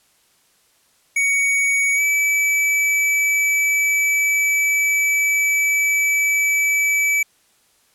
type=tone with pitch glide; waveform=square; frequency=2242 to 2301 Hz; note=C#7 to D7; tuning=+19 to -36 cents; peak=-16 dBFS; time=1.16-7.23 s; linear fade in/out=5 ms; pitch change=+45 cents; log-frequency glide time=1.95-2.01 s; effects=white hiss -59 dBFS RMS until 7.94 s + low-pass 12000 Hz 12 dB/octave